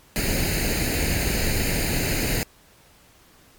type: noise with comb filter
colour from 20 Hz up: pink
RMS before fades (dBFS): -23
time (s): 0.16-2.43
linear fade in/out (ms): 0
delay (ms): 0.44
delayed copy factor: +0.75
effects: pink hiss -54 dBFS RMS until 3.58 s + MP3 96 kbps